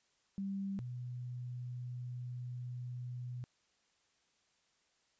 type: tone pair in turn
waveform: sine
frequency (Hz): 196 / 123.47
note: G3 / B2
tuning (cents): 0 / 0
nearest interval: minor sixth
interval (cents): 800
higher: first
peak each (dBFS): -36 / -40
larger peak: first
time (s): 0.38-0.79 / 0.79-3.44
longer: second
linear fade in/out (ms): 0
effects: white hiss -75 dBFS RMS until 5.19 s + resampled to 16000 Hz